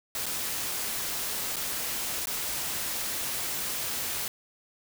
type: noise with dropouts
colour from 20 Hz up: white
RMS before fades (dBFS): -32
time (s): 0.15-4.28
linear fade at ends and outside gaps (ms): 2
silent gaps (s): 0.258-0.263 / 1.56-1.565 / 2.257-2.27
effects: none